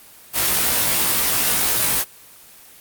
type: noise with comb filter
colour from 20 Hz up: white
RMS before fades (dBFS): -18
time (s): 0.33-2.05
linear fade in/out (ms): 50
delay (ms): 17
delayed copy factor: +1
effects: white hiss -45 dBFS RMS until 2.8 s + Opus 24 kbps